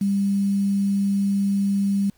sine tone with quantisation, 198.7 Hz, G3, 24 cents sharp, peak -18 dBFS, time 0.01-2.1 s, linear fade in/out 5 ms, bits 7, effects pink hiss -62 dBFS RMS until 2.17 s

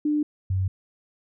sine tone pair in turn, 298.7 / 94.38 Hz, D4 / F#2, +29 / +35 cents, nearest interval octave + minor sixth, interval 1994 cents, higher first, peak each -20 / -21 dBFS, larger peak first, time 0.05-0.23 / 0.5-0.68 s, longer neither, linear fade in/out 5 ms, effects none

